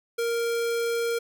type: tone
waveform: square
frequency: 466.2 Hz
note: A#4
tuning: in tune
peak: -25 dBFS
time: 0.18-1.19 s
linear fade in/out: 10 ms
effects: none